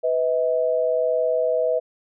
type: tone pair together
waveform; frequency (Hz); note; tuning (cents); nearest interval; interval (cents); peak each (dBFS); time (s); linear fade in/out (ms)
sine; 497.6 / 639; B4 / D#5; +13 / +46; major third; 433; -21; 0.03-1.8; 20
effects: none